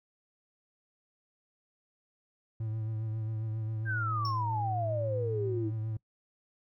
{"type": "tone with vibrato", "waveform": "triangle", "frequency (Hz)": 110, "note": "A2", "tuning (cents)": 0, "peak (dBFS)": -30, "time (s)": [2.6, 5.97], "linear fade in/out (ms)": 5, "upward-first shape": "triangle", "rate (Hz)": 7.4, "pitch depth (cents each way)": 38}
{"type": "exponential sweep", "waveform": "sine", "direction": "down", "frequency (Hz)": [1615, 311.1], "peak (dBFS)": -31, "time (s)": [3.85, 5.72], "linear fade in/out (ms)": 50}
{"type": "tone with exponential decay", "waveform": "triangle", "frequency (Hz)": 5430, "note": "F8", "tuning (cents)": -50, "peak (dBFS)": -33, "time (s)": [4.25, 4.43], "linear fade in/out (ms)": 1, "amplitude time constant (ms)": 37}
{"effects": ["noise-tail reverb RT60 0.1 s tail -24 dB re dry"]}